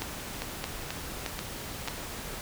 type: two click trains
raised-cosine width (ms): 0.2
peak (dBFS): -14 / -16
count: 4 / 4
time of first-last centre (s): 0.02-1.883 / 0.42-1.876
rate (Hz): 1.61 / 2.06
effects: pink hiss -39 dBFS RMS until 2.41 s